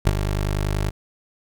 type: tone with ADSR envelope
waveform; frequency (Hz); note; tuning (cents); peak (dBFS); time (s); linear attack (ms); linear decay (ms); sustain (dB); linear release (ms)
20% pulse; 50.3; G1; +45; -8; 0.05-0.91; 20; 45; -8; 25
effects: none